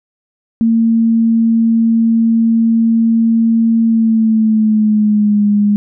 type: tone with pitch glide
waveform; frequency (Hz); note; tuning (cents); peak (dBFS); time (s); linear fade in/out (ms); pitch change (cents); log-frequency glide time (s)
sine; 227.5 to 206.2; A#3 to G#3; -42 to -12; -8; 0.61-5.76; 0; -170; 3.84-5.45
effects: none